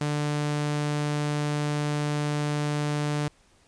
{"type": "tone", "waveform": "sawtooth", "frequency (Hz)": 147.9, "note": "D3", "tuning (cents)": 13, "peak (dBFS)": -21, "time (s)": [0.01, 3.28], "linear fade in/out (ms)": 2, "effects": ["pink hiss -61 dBFS RMS until 3.67 s", "resampled to 22050 Hz"]}